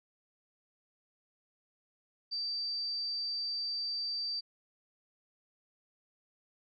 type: tone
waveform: sine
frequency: 4655 Hz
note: D8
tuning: 16 cents flat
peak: -33 dBFS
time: 2.31-4.41 s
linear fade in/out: 20 ms
effects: none